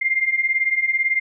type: beating tone pair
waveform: sine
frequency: 2093 / 2111 Hz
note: C7 / C7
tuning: 0 / +15 cents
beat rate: 18 Hz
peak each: -22 / -19 dBFS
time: 0.01-1.2 s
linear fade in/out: 10 ms
effects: none